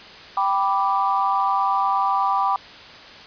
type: chord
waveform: sine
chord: G major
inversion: none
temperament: equal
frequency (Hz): 784 / 987.8 / 1174.7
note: G5 / B5 / D6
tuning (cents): 0 / 0 / 0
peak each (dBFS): -22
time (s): 0.37-2.56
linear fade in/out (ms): 2
effects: white hiss -41 dBFS RMS until 3.26 s + resampled to 11025 Hz